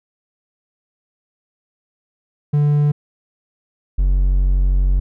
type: tone pair in turn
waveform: triangle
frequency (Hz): 146.83 / 46.25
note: D3 / F#1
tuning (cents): 0 / 0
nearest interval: octave + minor sixth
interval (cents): 2000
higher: first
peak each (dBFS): -10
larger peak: neither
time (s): 2.53-2.92 / 3.98-5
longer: second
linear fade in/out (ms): 10
effects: none